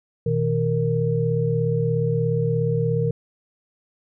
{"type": "tone cluster", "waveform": "sine", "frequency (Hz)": [121.3, 158.2, 464.1], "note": ["B2", "D#3", "A#4"], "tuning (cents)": [-31, 29, -8], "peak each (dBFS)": -23, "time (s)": [0.26, 3.11], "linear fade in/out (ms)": 5, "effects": []}